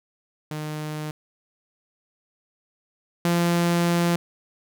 sawtooth tone pair in turn, 152.8 / 171.97 Hz, D#3 / F3, -31 / -26 cents, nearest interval major second, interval 205 cents, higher second, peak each -25 / -15 dBFS, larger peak second, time 0.51-1.11 / 3.25-4.16 s, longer second, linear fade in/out 2 ms, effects none

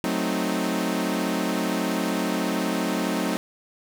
sawtooth chord, F# diminished seventh, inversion none, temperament equal, 185 / 220 / 261.6 / 311.1 Hz, F#3 / A3 / C4 / Eb4, 0 / 0 / 0 / 0 cents, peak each -25 dBFS, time 0.04-3.37 s, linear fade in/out 0 ms, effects none

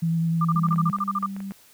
sine tone with vibrato, 165.1 Hz, E3, 3 cents sharp, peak -20 dBFS, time 0.02-0.91 s, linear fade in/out 10 ms, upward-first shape sine, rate 9.9 Hz, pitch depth 15 cents each way
sine tone bursts, 1196 Hz, D6, 31 cents sharp, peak -21 dBFS, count 12, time 0.41-1.262 s, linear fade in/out 5 ms, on 38 ms, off 36 ms
sine tone with pitch glide, 198.5 to 195.77 Hz, G3 to G3, +22 to -2 cents, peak -30 dBFS, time 0.55-1.52 s, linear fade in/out 0 ms, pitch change -24 cents, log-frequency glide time 0.9-1.24 s
clicks, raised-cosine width 0.5 ms, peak -28 dBFS, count 9, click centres 0.686 / 0.727 / 0.76 / 0.898 / 0.986 / 1.228 / 1.365 / 1.404 / 1.509 s
effects white hiss -54 dBFS RMS until 1.73 s

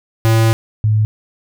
square / sine tone pair in turn, 112.6 / 107.54 Hz, A2 / A2, +40 / -39 cents, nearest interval minor second, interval 79 cents, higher first, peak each -10 dBFS, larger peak neither, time 0.25-0.53 / 0.84-1.05 s, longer first, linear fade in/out 0 ms, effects none

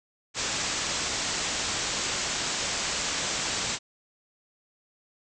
white low-pass noise, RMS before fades -30 dBFS, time 0.34-3.79 s, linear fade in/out 50 ms, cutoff 7900 Hz, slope 96 dB/octave, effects none

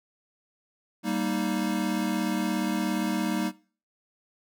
square chord, Eb major, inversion first, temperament equal, 196 / 233.1 / 311.1 Hz, G3 / Bb3 / Eb4, 0 / 0 / 0 cents, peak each -31 dBFS, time 1.03-3.52 s, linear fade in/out 50 ms, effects noise-tail reverb RT60 0.4 s tail -20 dB re dry

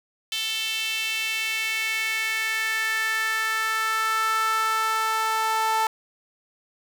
sawtooth tone with high-pass filter sweep, 441.7 Hz, A4, 7 cents sharp, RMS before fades -25 dBFS, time 0.32-5.87 s, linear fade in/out 2 ms, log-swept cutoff 3100 to 960 Hz, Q 3.8, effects none

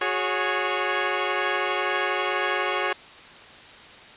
10% pulse chord, F# suspended second, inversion none, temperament equal with one note detuned, 365.5 / 415.3 / 554.4 Hz, F#4 / G#4 / C#5, -21 / 0 / 0 cents, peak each -19 dBFS, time 0.01-2.93 s, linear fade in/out 5 ms, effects white hiss -45 dBFS RMS until 4.16 s + resampled to 8000 Hz

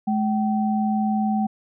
sine tone pair together, 213.1 / 768.2 Hz, G#3 / G5, +45 / -35 cents, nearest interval octave + minor seventh, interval 2220 cents, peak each -20 / -25 dBFS, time 0.07-1.47 s, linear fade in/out 10 ms, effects none

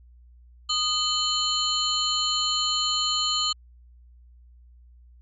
sine tone cluster, 1236 / 3040 / 4019 / 4272 / 7090 Hz, D#6 / F#7 / B7 / C8 / A8, -12 / +46 / +30 / +35 / +12 cents, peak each -30 / -26 / -34 / -27 / -33 dBFS, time 0.69-3.53 s, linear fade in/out 10 ms, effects added 60 Hz sine -49 dBFS peak until 5.21 s

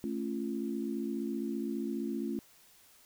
sine chord, A augmented, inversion none, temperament just, 220 / 275 / 343.8 Hz, A3 / C#4 / E#4, 0 / -14 / -27 cents, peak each -36 / -37 / -38 dBFS, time 0.04-2.39 s, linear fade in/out 0 ms, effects white hiss -61 dBFS RMS until 3.05 s

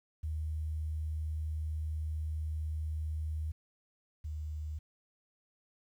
sine tone pair in turn, 77.78 / 76.71 Hz, D#2 / D#2, 0 / -24 cents, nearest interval unison, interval 24 cents, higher first, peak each -33 / -36 dBFS, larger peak first, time 0.23-3.52 / 4.24-4.79 s, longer first, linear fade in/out 10 ms, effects 11-bit

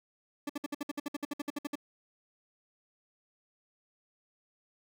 40% pulse tone bursts, 290 Hz, D4, 22 cents flat, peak -32 dBFS, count 16, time 0.47-1.755 s, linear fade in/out 5 ms, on 25 ms, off 59 ms, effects none

